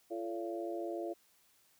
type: harmonic tone with a mistuned harmonic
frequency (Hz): 113.8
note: A#2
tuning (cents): -41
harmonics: 3 / 4 / 5 / 6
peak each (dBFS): -39 / -45 / -43 / -43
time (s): 0.1-1.14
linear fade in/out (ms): 20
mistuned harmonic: 4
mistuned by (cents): -62
effects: white hiss -69 dBFS RMS until 1.79 s